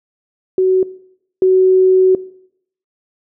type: tone pair in turn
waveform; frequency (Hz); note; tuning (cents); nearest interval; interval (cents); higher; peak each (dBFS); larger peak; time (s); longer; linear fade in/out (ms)
sine; 374.1 / 374.1; F#4 / F#4; +19 / +19; unison; 0; neither; -9 / -7; second; 0.58-0.83 / 1.42-2.15; second; 2
effects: noise-tail reverb RT60 0.7 s tail -19 dB re dry

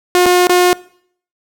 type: tone with dropouts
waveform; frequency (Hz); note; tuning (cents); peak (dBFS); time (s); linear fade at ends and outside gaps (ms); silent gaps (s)
sawtooth; 358.5; F4; +45; -4; 0.15-0.73; 0; 0.258-0.263 / 0.47-0.495
effects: noise-tail reverb RT60 0.6 s tail -22 dB re dry

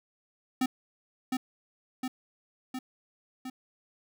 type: tone with echo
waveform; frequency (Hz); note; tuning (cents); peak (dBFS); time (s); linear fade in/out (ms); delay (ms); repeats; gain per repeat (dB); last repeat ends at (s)
square; 257.2; C4; -30; -25; 0.61-0.66; 5; 710; 4; -3; 3.5
effects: none

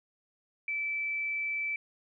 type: tone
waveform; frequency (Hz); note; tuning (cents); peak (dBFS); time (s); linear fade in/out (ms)
sine; 2318; D7; -23; -30; 0.68-1.76; 2
effects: none

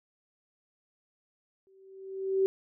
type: tone with exponential growth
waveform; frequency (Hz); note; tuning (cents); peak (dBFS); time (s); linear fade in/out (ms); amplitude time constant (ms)
sine; 384.5; G4; -33; -20; 1.67-2.46; 0; 170
effects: none

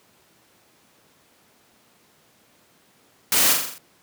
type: noise with echo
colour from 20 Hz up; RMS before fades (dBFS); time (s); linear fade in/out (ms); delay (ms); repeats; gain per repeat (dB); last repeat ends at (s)
white; -19; 3.32-3.53; 2; 42; 6; -4; 3.782
effects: pink hiss -58 dBFS RMS until 4.02 s + high-pass 150 Hz 12 dB/octave

